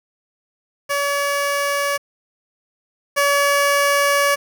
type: tone pair in turn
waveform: 15% pulse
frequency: 568 / 568 Hz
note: C#5 / C#5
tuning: +42 / +42 cents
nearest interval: unison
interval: 0 cents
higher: neither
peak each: -12 / -8 dBFS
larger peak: second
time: 0.89-1.98 / 3.16-4.36 s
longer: second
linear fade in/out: 20 ms
effects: 7-bit